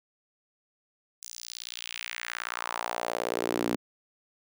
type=tone with high-pass filter sweep; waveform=sawtooth; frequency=58.8 Hz; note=A#1; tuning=16 cents sharp; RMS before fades=-34 dBFS; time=1.22-3.76 s; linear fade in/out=5 ms; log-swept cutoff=6800 to 260 Hz; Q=2.2; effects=none